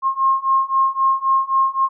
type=beating tone pair; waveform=sine; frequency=1069 / 1072.8 Hz; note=C6 / C6; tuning=+37 / +43 cents; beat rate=3.8 Hz; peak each=-18 / -17 dBFS; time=0.02-1.89 s; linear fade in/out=50 ms; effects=none